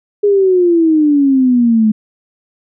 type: exponential sweep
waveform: sine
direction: down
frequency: 415.3 to 212.5 Hz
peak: -7 dBFS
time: 0.23-1.92 s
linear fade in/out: 10 ms
effects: none